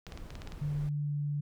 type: clicks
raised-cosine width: 0.2 ms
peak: -28 dBFS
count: 8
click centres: 0.067 / 0.122 / 0.175 / 0.305 / 0.354 / 0.419 / 0.474 / 0.521 s
type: noise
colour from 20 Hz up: brown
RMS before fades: -44 dBFS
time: 0.07-0.89 s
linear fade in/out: 0 ms
type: tone with pitch glide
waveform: sine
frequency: 146.6 to 145.76 Hz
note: D3 to D3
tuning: -3 to -13 cents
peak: -30 dBFS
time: 0.61-1.41 s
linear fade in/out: 10 ms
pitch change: -10 cents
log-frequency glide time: 1.03-1.11 s
effects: none